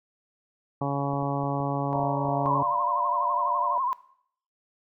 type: harmonic tone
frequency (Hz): 140.3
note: C#3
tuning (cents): +21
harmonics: 1 / 2 / 3 / 4 / 5 / 6 / 7 / 8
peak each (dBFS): -29 / -31 / -36 / -34 / -35 / -34 / -38 / -36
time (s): 0.81-2.63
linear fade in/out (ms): 5
type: clicks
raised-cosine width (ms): 2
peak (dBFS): -30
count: 10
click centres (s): 1.135 / 1.228 / 1.437 / 1.604 / 1.958 / 1.999 / 2.035 / 2.253 / 2.286 / 2.457
type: chord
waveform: sine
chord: Bb major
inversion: first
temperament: equal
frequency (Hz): 587.3 / 698.5 / 932.3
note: D5 / F5 / Bb5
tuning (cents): 0 / 0 / 0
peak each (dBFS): -34 / -33 / -32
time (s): 1.93-3.78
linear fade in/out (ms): 0
type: tone with vibrato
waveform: sine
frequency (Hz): 1024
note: C6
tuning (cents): -38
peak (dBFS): -24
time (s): 2.46-3.93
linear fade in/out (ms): 0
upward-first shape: sine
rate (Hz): 12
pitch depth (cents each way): 100
effects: noise-tail reverb RT60 0.6 s tail -17 dB re dry